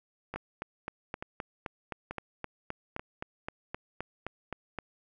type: two click trains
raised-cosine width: 0.5 ms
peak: -20 / -22 dBFS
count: 18 / 4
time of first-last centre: 0.36-4.787 / 0.34-2.995 s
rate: 3.84 / 1.13 Hz
effects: none

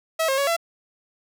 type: tone with pitch steps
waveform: sawtooth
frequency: 646 / 537 / 560 / 673 Hz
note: E5 / C5 / C#5 / E5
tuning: -35 / +45 / +18 / +36 cents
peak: -16 dBFS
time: 0.19-0.566 s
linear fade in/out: 10 ms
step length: 94 ms
effects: none

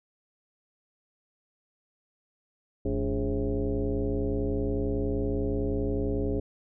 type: tone with frequency modulation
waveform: sine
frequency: 160.4 Hz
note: E3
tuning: 47 cents flat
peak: -25 dBFS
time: 2.85-6.4 s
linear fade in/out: 5 ms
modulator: 125 Hz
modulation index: 2.7
effects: none

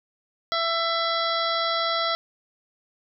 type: harmonic tone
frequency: 667 Hz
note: E5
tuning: 20 cents sharp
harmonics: 1 / 2 / 3 / 5 / 6 / 7 / 8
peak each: -28 / -26 / -32 / -31 / -31 / -35 / -36 dBFS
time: 0.52-2.15 s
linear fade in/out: 0 ms
effects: none

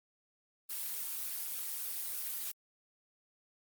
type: noise with flanger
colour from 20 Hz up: blue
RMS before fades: -39 dBFS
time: 0.69-2.52 s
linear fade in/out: 20 ms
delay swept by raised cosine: 0.95 to 5.15 ms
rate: 3.4 Hz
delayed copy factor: -0.55
effects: Opus 32 kbps

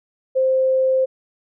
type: tone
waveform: sine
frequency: 523.3 Hz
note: C5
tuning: in tune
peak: -14 dBFS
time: 0.35-1.06 s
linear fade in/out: 20 ms
effects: none

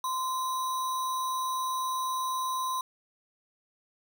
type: tone with sample-and-hold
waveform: sine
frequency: 1036 Hz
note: C6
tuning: 17 cents flat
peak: -28 dBFS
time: 0.04-2.81 s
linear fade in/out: 2 ms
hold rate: 4900 Hz
effects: none

